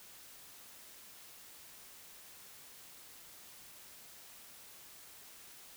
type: silence
effects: white hiss -55 dBFS RMS until 5.76 s